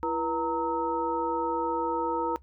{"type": "tone cluster", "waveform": "sine", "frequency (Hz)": [333.7, 484, 924, 1287], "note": ["E4", "B4", "A#5", "E6"], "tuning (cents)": [21, -35, -16, -42], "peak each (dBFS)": [-32, -32, -29, -36], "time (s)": [0.03, 2.36], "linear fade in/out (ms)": 0, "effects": ["noise-tail reverb RT60 0.1 s tail -18 dB re dry", "added 67 Hz sine -51 dBFS peak until 2.42 s"]}